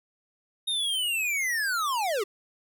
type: linear sweep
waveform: square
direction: down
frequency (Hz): 3729 to 370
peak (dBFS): -26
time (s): 0.67-2.24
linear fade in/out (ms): 10
effects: none